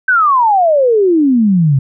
sine exponential sweep, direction down, 1565 to 130 Hz, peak -7 dBFS, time 0.08-1.79 s, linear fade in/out 5 ms, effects none

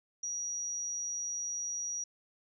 sine tone, 5770 Hz, F#8, 44 cents flat, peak -34 dBFS, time 0.23-2.04 s, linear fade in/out 5 ms, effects none

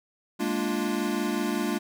square chord, Bb dominant seventh, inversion third, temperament equal, 207.7 / 233.1 / 293.7 / 349.2 Hz, Ab3 / Bb3 / D4 / F4, 0 / 0 / 0 / 0 cents, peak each -32 dBFS, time 0.39-1.79 s, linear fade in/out 20 ms, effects none

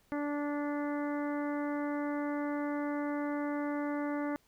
harmonic tone, 291.3 Hz, D4, 14 cents flat, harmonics 1 / 2 / 3 / 4 / 5 / 6 / 7, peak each -33 / -39 / -43 / -45 / -47 / -49 / -50 dBFS, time 0.12-4.36 s, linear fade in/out 0 ms, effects pink hiss -69 dBFS RMS until 4.47 s

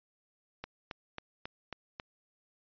click train, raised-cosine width 0.3 ms, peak -23 dBFS, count 6, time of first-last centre 0.64-1.999 s, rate 3.68 Hz, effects resampled to 11025 Hz

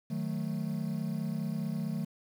triangle chord, D# diminished, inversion none, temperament equal, 155.56 / 185 / 220 Hz, D#3 / F#3 / A3, 0 / 0 / 0 cents, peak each -33 / -34 / -33 dBFS, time 0.1-2.05 s, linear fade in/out 10 ms, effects tanh soft clip ceiling -22 dBFS + 9-bit

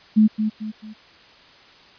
sine tone with echo, 215.4 Hz, A3, 37 cents flat, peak -10 dBFS, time 0.16-0.28 s, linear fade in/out 20 ms, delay 220 ms, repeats 3, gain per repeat -8 dB, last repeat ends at 0.94 s, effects white hiss -49 dBFS RMS until 1.98 s + resampled to 11025 Hz

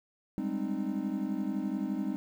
triangle chord, Ab major seventh, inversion third, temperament equal with one note detuned, 196 / 207.7 / 261.6 / 306.3 Hz, G3 / Ab3 / C4 / Eb4, 0 / 0 / 0 / -27 cents, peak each -34 dBFS, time 0.38-2.16 s, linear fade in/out 0 ms, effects 10-bit

